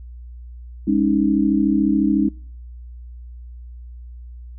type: chord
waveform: sine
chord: Ab suspended fourth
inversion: none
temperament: equal with one note detuned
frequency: 204.9 / 277.2 / 311.1 Hz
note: Ab3 / Db4 / Eb4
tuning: -23 / 0 / 0 cents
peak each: -19 dBFS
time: 0.87-2.29 s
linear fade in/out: 10 ms
effects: noise-tail reverb RT60 0.5 s tail -25 dB re dry + added 60 Hz sine -34 dBFS peak until 4.58 s